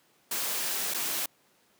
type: noise with dropouts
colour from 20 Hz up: white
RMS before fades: -31 dBFS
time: 0.31-1.26 s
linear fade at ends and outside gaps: 5 ms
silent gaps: 0.939-0.944 s
effects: pink hiss -65 dBFS RMS until 1.79 s + high-pass 200 Hz 12 dB/octave